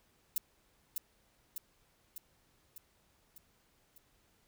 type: noise with echo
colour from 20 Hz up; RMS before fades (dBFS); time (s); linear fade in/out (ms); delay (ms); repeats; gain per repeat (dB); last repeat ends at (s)
violet; -32; 0.36-0.38; 2; 600; 6; -4; 3.98
effects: pink hiss -71 dBFS RMS until 4.47 s